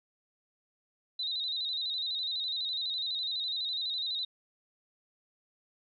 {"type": "tone with vibrato", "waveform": "sine", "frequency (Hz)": 3874, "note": "B7", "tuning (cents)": -34, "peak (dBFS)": -31, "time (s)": [1.19, 4.25], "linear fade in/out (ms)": 5, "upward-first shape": "square", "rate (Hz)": 12, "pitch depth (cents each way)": 58, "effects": []}